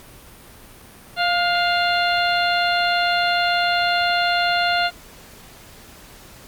harmonic tone with a mistuned harmonic, 698.5 Hz, F5, in tune, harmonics 1 / 2 / 3 / 4 / 5 / 6, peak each -20 / -22 / -28 / -26 / -29 / -27 dBFS, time 1.16-4.91 s, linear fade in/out 50 ms, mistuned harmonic 2, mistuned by +33 cents, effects pink hiss -44 dBFS RMS until 6.47 s + Opus 48 kbps

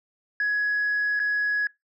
sine tone with dropouts, 1676 Hz, G#6, 15 cents sharp, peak -20 dBFS, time 0.4-1.67 s, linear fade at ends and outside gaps 2 ms, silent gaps 1.194-1.199 s, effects noise-tail reverb RT60 0.2 s tail -25 dB re dry + tanh soft clip ceiling -19 dBFS

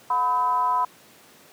sine tone with frequency modulation, 1000 Hz, B5, 21 cents sharp, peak -19 dBFS, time 0.1-0.85 s, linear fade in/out 5 ms, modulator 277 Hz, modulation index 0.59, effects pink hiss -51 dBFS RMS until 1.52 s + high-pass 200 Hz 12 dB/octave

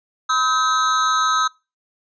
square tone with amplitude modulation, 1280 Hz, D#6, 49 cents sharp, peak -13 dBFS, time 0.29-1.48 s, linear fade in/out 10 ms, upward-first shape sine, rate 274 Hz, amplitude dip 80%, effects noise-tail reverb RT60 0.3 s tail -26 dB re dry + resampled to 16000 Hz

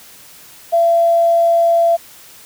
triangle tone with tanh clipping, 675 Hz, E5, 41 cents sharp, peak -9 dBFS, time 0.72-1.97 s, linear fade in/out 20 ms, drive 3 dB, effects white hiss -41 dBFS RMS until 2.45 s

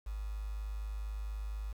sine tone with quantisation, 52.1 Hz, G#1, 6 cents sharp, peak -36 dBFS, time 0.06-1.73 s, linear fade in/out 10 ms, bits 9, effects none

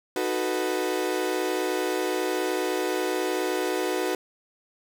35% pulse chord, B dominant seventh, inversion first, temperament equal, 311.1 / 370 / 440 / 493.9 Hz, D#4 / F#4 / A4 / B4, 0 / 0 / 0 / 0 cents, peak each -30 / -26 / -32 / -29 dBFS, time 0.16-4.15 s, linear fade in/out 2 ms, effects none

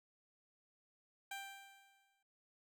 15% pulse tone with exponential decay, 787 Hz, G5, 7 cents sharp, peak -36 dBFS, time 1.31-2.23 s, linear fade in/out 5 ms, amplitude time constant 200 ms, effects none

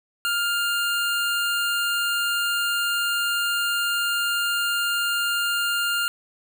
25% pulse tone, 1403 Hz, F6, 8 cents sharp, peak -18 dBFS, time 0.25-6.08 s, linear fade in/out 0 ms, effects none

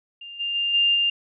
sine tone with level steps, 2800 Hz, F7, 4 cents sharp, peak -36 / -24 / -21 / -16 / -18 dBFS, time 0.21-1.1 s, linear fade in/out 5 ms, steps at 0.39 / 0.54 / 0.73 / 0.94 s, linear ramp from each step 20 ms, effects none

